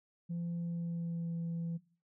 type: tone with pitch glide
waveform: sine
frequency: 170.9 to 167.77 Hz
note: F3 to E3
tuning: -37 to +31 cents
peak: -33 dBFS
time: 0.29-1.78 s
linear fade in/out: 20 ms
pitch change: -32 cents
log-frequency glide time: 0.56-1.34 s
effects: noise-tail reverb RT60 0.4 s tail -19 dB re dry + tanh soft clip ceiling -33 dBFS